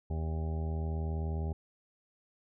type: harmonic tone with a mistuned harmonic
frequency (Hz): 79.7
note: D#2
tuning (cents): +42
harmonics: 1 / 2 / 3 / 4 / 5 / 6 / 7 / 8 / 9 / 10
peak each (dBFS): -32 / -39 / -46 / -54 / -45 / -57 / -52 / -53 / -55 / -50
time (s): 0.1-1.53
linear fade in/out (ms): 5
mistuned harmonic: 10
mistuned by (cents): +17
effects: none